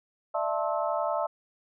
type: tone cluster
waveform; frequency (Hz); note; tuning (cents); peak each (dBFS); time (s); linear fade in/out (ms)
sine; 598 / 669 / 881 / 1064 / 1300; D5 / E5 / A5 / C6 / E6; +31 / +25 / +2 / +29 / -24; -31 / -30 / -33 / -35 / -35; 0.34-1.27; 10
effects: none